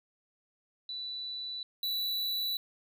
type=tone pair in turn; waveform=sine / square; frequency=3968 / 3953 Hz; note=B7 / B7; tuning=+7 / +1 cents; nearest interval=unison; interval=6 cents; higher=first; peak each=-36 / -31 dBFS; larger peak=second; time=0.89-1.63 / 1.83-2.57 s; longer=neither; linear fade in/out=2 ms; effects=none